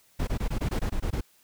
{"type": "noise bursts", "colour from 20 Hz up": "brown", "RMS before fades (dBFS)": -27, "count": 10, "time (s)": [0.19, 1.21], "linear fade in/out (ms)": 10, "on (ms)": 84, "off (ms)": 20, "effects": ["white hiss -62 dBFS RMS until 1.43 s"]}